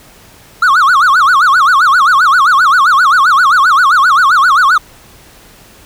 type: tone with vibrato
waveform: triangle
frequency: 1267 Hz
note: D#6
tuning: 31 cents sharp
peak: -3 dBFS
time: 0.62-4.78 s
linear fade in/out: 5 ms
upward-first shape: sine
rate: 7.6 Hz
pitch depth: 290 cents each way
effects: pink hiss -40 dBFS RMS until 5.85 s